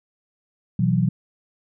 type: chord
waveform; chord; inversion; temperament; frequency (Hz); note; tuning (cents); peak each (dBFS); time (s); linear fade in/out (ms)
sine; B suspended fourth; none; equal; 123.47 / 164.81 / 185; B2 / E3 / F#3; 0 / 0 / 0; -21; 0.79-1.09; 5
effects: none